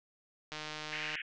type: click train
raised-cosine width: 0.2 ms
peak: -23 dBFS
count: 98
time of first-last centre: 0.52-1.154 s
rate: 153 Hz
type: band-pass noise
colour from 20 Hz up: white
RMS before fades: -40 dBFS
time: 0.92-1.22 s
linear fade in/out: 5 ms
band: 1500 to 3000 Hz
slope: 96 dB/octave
effects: low-pass 6000 Hz 12 dB/octave